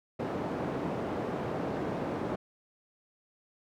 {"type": "band-pass noise", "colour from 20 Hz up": "white", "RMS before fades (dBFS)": -34, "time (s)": [0.19, 2.36], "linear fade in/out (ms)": 10, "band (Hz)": [120, 550], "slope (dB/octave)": 12, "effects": []}